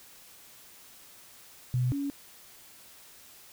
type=tone pair in turn; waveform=sine; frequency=125.3 / 281.3 Hz; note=B2 / C#4; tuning=+25 / +26 cents; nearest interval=octave + major second; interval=1401 cents; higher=second; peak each=-24 / -29 dBFS; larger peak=first; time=1.74-1.92 / 1.92-2.1 s; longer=neither; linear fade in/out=0 ms; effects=white hiss -53 dBFS RMS until 3.52 s